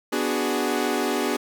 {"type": "chord", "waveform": "sawtooth", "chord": "G# half-diminished seventh", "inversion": "first", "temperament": "equal", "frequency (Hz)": [246.9, 293.7, 370, 415.3], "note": ["B3", "D4", "F#4", "G#4"], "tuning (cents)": [0, 0, 0, 0], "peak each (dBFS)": -24, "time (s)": [0.12, 1.37], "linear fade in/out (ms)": 10, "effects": []}